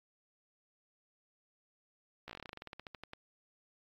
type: slowing click train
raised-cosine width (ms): 0.3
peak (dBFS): -29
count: 20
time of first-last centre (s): 2.28-3.134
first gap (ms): 15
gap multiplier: 1.11
effects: AAC 32 kbps